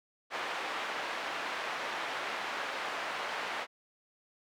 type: band-pass noise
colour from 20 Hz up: pink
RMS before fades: -37 dBFS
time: 0.3-3.67 s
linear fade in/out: 50 ms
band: 710 to 2600 Hz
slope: 12 dB/octave
effects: none